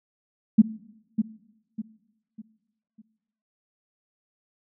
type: tone with echo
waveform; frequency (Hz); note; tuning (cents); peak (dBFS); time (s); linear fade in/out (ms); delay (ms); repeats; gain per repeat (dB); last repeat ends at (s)
sine; 217.5; A3; -20; -9; 0.58-0.62; 10; 600; 4; -9; 3.02
effects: noise-tail reverb RT60 1.0 s tail -19 dB re dry